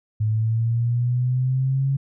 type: linear sweep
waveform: sine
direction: up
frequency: 107 to 137.8 Hz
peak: -18 dBFS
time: 0.2-1.97 s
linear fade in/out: 10 ms
effects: none